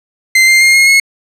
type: tone with pitch steps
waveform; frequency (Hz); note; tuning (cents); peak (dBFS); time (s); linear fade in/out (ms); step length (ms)
40% pulse; 2077 / 2101 / 2126 / 2150 / 2175; C7 / C7 / C7 / C7 / C#7; -13 / +7 / +27 / +47 / -33; -4; 0.35-1; 5; 130
effects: low-pass 10000 Hz 12 dB/octave